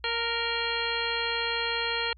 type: harmonic tone with a mistuned harmonic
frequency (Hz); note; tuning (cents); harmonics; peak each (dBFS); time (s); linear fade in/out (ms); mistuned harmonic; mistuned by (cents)
466.2; A#4; 0; 1 / 2 / 3 / 4 / 5 / 6 / 7 / 9; -35 / -35 / -35 / -35 / -35 / -35 / -35 / -35; 0.04-2.13; 2; 2; -25
effects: added 60 Hz sine -50 dBFS peak until 2.17 s